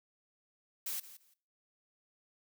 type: noise with echo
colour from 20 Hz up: blue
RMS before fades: -38 dBFS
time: 0.86-1 s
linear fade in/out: 5 ms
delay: 170 ms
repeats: 2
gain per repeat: -15 dB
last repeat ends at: 1.34 s
effects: noise-tail reverb RT60 0.4 s tail -18 dB re dry